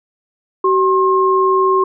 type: tone pair together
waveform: sine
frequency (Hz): 379.7 / 1069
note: F#4 / C6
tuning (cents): +45 / +37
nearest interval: octave + tritone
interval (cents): 1792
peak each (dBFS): -13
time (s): 0.64-1.84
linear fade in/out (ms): 5
effects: none